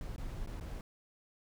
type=noise with dropouts; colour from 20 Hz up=brown; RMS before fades=-41 dBFS; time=0.01-0.81 s; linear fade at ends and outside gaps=1 ms; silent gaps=0.162-0.18 / 0.462-0.473 / 0.599-0.609 s; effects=none